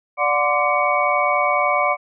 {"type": "tone cluster", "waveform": "sine", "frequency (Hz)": [587, 729, 1037, 1167, 2244], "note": ["D5", "F#5", "C6", "D6", "C#7"], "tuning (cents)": [-1, -26, -16, -11, 21], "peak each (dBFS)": -22, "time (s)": [0.17, 1.97], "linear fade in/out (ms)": 50, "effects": []}